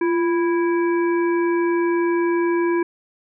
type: harmonic tone with a mistuned harmonic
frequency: 329.6 Hz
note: E4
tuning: in tune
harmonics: 1 / 3 / 5 / 7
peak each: -17 / -27 / -31 / -34 dBFS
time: 0.01-2.83 s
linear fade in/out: 5 ms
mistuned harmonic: 1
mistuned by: +74 cents
effects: none